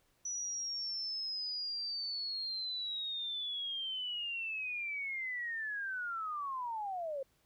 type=linear sweep; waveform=sine; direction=down; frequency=5920 to 523.3 Hz; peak=-36 dBFS; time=0.25-7.23 s; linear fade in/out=5 ms; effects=pink hiss -73 dBFS RMS until 7.45 s